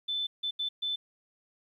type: tone bursts at uneven times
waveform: sine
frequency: 3520 Hz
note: A7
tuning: in tune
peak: -29 dBFS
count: 4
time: 0.08-0.27 / 0.43-0.51 / 0.59-0.69 / 0.82-0.96 s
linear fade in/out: 10 ms
effects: 11-bit